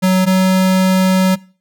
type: tone pair in turn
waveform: square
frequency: 186.3 / 187.38 Hz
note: F#3 / F#3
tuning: +12 / +22 cents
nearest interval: unison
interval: 10 cents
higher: second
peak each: -10 dBFS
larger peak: neither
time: 0.02-0.26 / 0.26-1.36 s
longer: second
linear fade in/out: 20 ms
effects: noise-tail reverb RT60 0.4 s tail -22 dB re dry